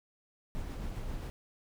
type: noise with tremolo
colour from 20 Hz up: brown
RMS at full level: -37 dBFS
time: 0.55-1.3 s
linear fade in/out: 0 ms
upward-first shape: sine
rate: 7.5 Hz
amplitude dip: 25%
effects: none